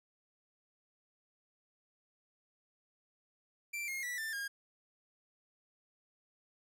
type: tone with pitch steps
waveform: 45% pulse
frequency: 2349 / 2142 / 1952.6 / 1780.2 / 1623.1 Hz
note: D7 / C7 / B6 / A6 / G#6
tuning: 0 / +40 / -20 / +20 / -40 cents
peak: -37 dBFS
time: 3.73-4.48 s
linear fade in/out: 10 ms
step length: 150 ms
effects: none